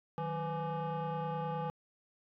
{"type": "tone with frequency modulation", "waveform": "sine", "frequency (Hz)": 498.2, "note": "B4", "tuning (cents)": 15, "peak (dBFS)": -31, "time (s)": [0.18, 1.7], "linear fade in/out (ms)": 0, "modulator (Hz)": 342, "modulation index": 1.6, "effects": ["tanh soft clip ceiling -33 dBFS"]}